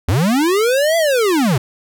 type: linear two-way sweep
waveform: square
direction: up then down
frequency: 74 to 678 to 111.2 Hz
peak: -13 dBFS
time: 0.08-1.58 s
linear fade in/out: 5 ms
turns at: 0.97 s
effects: none